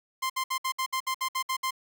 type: tone bursts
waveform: sawtooth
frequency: 1046.5 Hz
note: C6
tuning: in tune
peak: -23 dBFS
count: 11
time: 0.22-1.709 s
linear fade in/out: 10 ms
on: 79 ms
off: 62 ms
effects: 10-bit